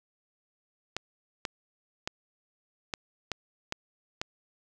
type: clicks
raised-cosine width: 0.2 ms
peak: -14 dBFS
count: 7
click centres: 0.966 / 1.452 / 2.075 / 2.938 / 3.317 / 3.724 / 4.215 s
effects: none